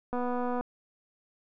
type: click train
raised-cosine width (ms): 1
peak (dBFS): -20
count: 119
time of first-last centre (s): 0.13-0.61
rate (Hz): 246
effects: none